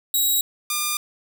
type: tone pair in turn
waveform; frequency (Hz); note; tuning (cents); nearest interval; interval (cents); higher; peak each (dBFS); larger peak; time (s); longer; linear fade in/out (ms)
5% pulse; 3843 / 1203.5; B7 / D6; -48 / +42; octave + minor sixth; 2010; first; -10; neither; 0.14-0.41 / 0.7-0.97; neither; 2
effects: none